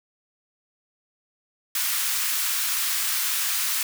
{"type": "high-pass noise", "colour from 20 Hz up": "white", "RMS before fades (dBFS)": -25, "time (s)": [1.75, 3.83], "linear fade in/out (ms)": 2, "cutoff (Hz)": 1100, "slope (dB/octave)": 24, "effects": []}